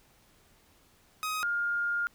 sawtooth / sine tone pair in turn, 1258 / 1412.1 Hz, D#6 / F6, +19 / +19 cents, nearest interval major second, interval 200 cents, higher second, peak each -27 dBFS, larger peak neither, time 1.23-1.43 / 1.43-2.07 s, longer second, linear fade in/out 0 ms, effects pink hiss -63 dBFS RMS until 2.14 s

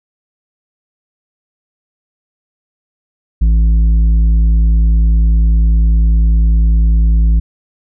triangle tone with tanh clipping, 55 Hz, A1, in tune, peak -8 dBFS, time 3.41-7.4 s, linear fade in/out 10 ms, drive 11 dB, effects none

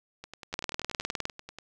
two click trains, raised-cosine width 0.2 ms, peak -13 / -24 dBFS, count 15 / 15, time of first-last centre 0.54-1.254 / 0.24-1.586 s, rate 19.6 / 10.4 Hz, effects none

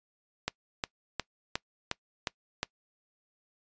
click train, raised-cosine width 0.2 ms, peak -12 dBFS, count 7, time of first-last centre 0.48-2.631 s, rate 2.79 Hz, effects noise-tail reverb RT60 0.1 s tail -23 dB re dry + resampled to 16000 Hz

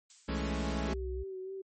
violet noise with exponential decay, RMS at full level -45 dBFS, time 0.1-1.02 s, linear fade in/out 1 ms, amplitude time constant 200 ms
sine tone, 63.7 Hz, C2, 46 cents flat, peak -35 dBFS, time 0.28-1.24 s, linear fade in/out 20 ms
sawtooth chord, A major seventh, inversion second, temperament equal, 164.81 / 207.7 / 220 / 277.2 Hz, E3 / G#3 / A3 / C#4, 0 / 0 / 0 / 0 cents, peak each -35 dBFS, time 0.28-0.94 s, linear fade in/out 10 ms
sine tone with vibrato, 380 Hz, F#4, 46 cents sharp, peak -38 dBFS, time 0.88-1.62 s, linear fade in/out 10 ms, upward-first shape sine, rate 3.4 Hz, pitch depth 32 cents each way
effects low-pass 10000 Hz 12 dB/octave + MP3 32 kbps

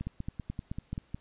two click trains, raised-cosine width 5 ms, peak -23 / -22 dBFS, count 6 / 6, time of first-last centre 0.01-0.979 / 0.07-1.145 s, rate 5.16 / 4.65 Hz, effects pink hiss -66 dBFS RMS until 1.2 s + resampled to 8000 Hz

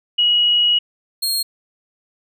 sine / sawtooth tone pair in turn, 2906 / 4247 Hz, F#7 / C8, -32 / +25 cents, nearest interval perfect fifth, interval 657 cents, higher second, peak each -12 / -15 dBFS, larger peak first, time 0.18-0.79 / 1.22-1.43 s, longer first, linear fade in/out 10 ms, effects none

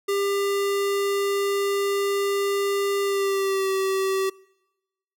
square tone with pitch glide, 399.1 to 384.4 Hz, G4 to G4, +31 to -34 cents, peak -22 dBFS, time 0.08-4.3 s, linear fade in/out 10 ms, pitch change -65 cents, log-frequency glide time 3.02-3.7 s, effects noise-tail reverb RT60 1.0 s tail -25 dB re dry

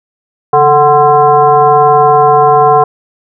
sine tone with frequency modulation, 742 Hz, F#5, 5 cents sharp, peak -3 dBFS, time 0.53-2.84 s, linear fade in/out 5 ms, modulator 301 Hz, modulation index 1.2, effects none

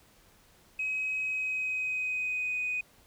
sine tone with pitch glide, 2541 to 2492 Hz, D#7 to D#7, +36 to +2 cents, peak -28 dBFS, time 0.79-2.81 s, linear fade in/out 5 ms, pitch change -34 cents, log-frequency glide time 1.21-2.62 s, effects tanh soft clip ceiling -25 dBFS + pink hiss -61 dBFS RMS until 3.06 s

